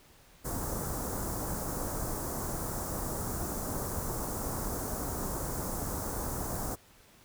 pink band-stop noise, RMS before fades -35 dBFS, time 0.44-6.76 s, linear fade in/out 20 ms, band 1300 to 6400 Hz, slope 24 dB/octave, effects pink hiss -59 dBFS RMS until 7.24 s

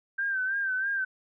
sine tone with vibrato, 1563 Hz, G6, 6 cents flat, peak -26 dBFS, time 0.18-1.05 s, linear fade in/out 10 ms, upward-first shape sine, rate 3.1 Hz, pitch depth 63 cents each way, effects none

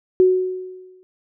sine tone with exponential decay, 370 Hz, F#4, in tune, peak -8 dBFS, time 0.2-1.03 s, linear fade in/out 0 ms, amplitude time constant 180 ms, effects none

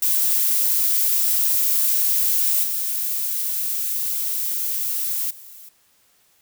violet noise with level steps, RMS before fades -19 / -24 / -42 dBFS, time 0.02-5.69 s, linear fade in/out 5 ms, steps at 2.63 / 5.3 s, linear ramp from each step 10 ms, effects white hiss -60 dBFS RMS until 6.41 s

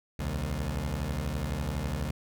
20% pulse beating tone pair, 65.41 / 77.41 Hz, C2 / D#2, 0 / -8 cents, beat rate 12 Hz, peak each -28 dBFS, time 0.19-2.11 s, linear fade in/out 5 ms, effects none

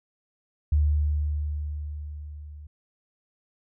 sine tone with level ramp, 74.5 Hz, D2, 25 cents sharp, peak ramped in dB -17 to -40 dBFS, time 0.72-2.67 s, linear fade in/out 5 ms, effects none

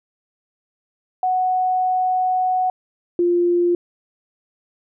sine tone pair in turn, 740 / 349.2 Hz, F#5 / F4, 0 / 0 cents, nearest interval octave + minor second, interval 1300 cents, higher first, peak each -16 / -14 dBFS, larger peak second, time 1.23-2.7 / 3.19-3.75 s, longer first, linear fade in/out 2 ms, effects none

